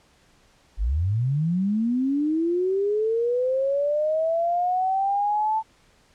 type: linear sweep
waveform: sine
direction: up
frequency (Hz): 43.15 to 887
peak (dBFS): -20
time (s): 0.77-5.63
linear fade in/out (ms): 50
effects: pink hiss -59 dBFS RMS until 6.14 s + low-pass 8000 Hz 12 dB/octave